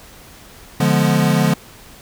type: chord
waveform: square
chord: D diminished seventh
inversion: none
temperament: equal with one note detuned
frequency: 146.83 / 174.61 / 210.2 / 246.9 Hz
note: D3 / F3 / Ab3 / Cb4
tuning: 0 / 0 / +21 / 0 cents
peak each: -18 / -18 / -20 / -22 dBFS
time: 0.8-1.54 s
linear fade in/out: 5 ms
effects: pink hiss -42 dBFS RMS until 2.01 s